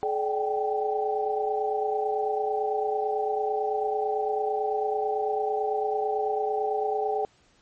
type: tone cluster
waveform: sine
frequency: 426.8 / 590 / 769 / 798 Hz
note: G#4 / D5 / G5 / G5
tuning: +47 / +8 / -33 / +31 cents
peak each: -27 / -35 / -28 / -34 dBFS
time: 0.03-7.25 s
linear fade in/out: 0 ms
effects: pink hiss -62 dBFS RMS until 7.61 s + MP3 32 kbps